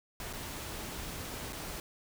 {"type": "noise with dropouts", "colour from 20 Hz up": "pink", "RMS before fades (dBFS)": -41, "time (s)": [0.2, 1.8], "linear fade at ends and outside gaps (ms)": 1, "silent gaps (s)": [[0.329, 0.334], [1.525, 1.53]], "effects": []}